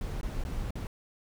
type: noise with dropouts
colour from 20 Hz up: brown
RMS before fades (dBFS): -34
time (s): 0.01-0.87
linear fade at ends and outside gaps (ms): 1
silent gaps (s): 0.212-0.231 / 0.438-0.45 / 0.707-0.755
effects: none